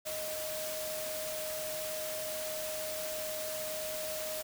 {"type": "tone in noise", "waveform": "sine", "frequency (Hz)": 622.3, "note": "D#5", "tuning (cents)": 0, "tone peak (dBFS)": -38, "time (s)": [0.05, 4.43], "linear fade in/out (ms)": 20, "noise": "white", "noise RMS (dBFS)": -40, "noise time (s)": [0.05, 4.43], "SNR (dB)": -1, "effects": []}